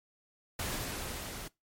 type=noise with level ramp; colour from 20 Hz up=pink; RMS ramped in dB=-35 to -43 dBFS; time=0.59-1.48 s; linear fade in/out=5 ms; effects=noise-tail reverb RT60 0.2 s tail -22 dB re dry + MP3 64 kbps